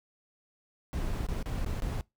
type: noise with dropouts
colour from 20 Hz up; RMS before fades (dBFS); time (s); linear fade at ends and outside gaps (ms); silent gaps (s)
brown; -32; 0.93-2.01; 0; 1.266-1.287 / 1.427-1.459 / 1.646-1.662 / 1.801-1.822
effects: noise-tail reverb RT60 0.2 s tail -23 dB re dry